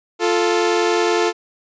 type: tone pair together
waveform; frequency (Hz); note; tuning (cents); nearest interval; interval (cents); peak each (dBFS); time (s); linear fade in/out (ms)
sawtooth; 349.2 / 440; F4 / A4; 0 / 0; major third; 400; -14; 0.19-1.33; 50
effects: resampled to 16000 Hz